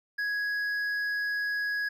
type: tone with hard clipping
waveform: triangle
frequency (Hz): 1666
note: G#6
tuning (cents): +5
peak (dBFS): -29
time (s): 0.18-1.89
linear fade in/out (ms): 10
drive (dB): 8
effects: none